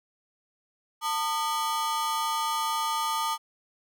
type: ring-modulated tone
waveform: 45% pulse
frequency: 1061 Hz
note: C6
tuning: 24 cents sharp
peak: -23 dBFS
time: 1.01-3.38 s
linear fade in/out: 50 ms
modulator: 160 Hz
effects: none